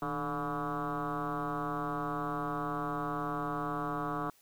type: tone with frequency modulation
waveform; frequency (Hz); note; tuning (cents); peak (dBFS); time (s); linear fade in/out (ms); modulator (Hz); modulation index
sine; 719; F#5; -50; -31; 0.02-4.3; 2; 140; 4.3
effects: tanh soft clip ceiling -27 dBFS + white hiss -65 dBFS RMS until 4.41 s